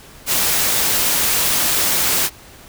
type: noise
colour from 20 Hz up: white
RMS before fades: -17 dBFS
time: 0.26-2.3 s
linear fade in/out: 50 ms
effects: pink hiss -42 dBFS RMS until 2.68 s